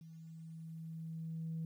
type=tone with level ramp; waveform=sine; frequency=162.2 Hz; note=E3; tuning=28 cents flat; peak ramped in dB=-51 to -36 dBFS; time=0.01-1.65 s; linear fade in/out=2 ms; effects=tanh soft clip ceiling -34 dBFS + 12-bit